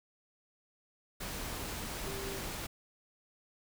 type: tone in noise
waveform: sine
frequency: 392 Hz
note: G4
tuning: in tune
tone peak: -42 dBFS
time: 2.06-2.39 s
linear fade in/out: 10 ms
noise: pink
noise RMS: -40 dBFS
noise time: 1.2-2.67 s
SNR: -5 dB
effects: none